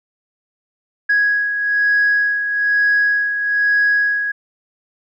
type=beating tone pair; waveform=sine; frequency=1661.2 / 1662.3 Hz; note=G#6 / G#6; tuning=0 / +1 cents; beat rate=1.1 Hz; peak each=-13 / -21 dBFS; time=1.09-4.32 s; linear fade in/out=10 ms; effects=tanh soft clip ceiling -8 dBFS